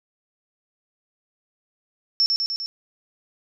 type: tone with echo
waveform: sine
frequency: 5400 Hz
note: E8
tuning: 41 cents sharp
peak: -15 dBFS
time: 2.2-2.26 s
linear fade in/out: 0 ms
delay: 100 ms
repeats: 4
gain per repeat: -3 dB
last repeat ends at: 2.66 s
effects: none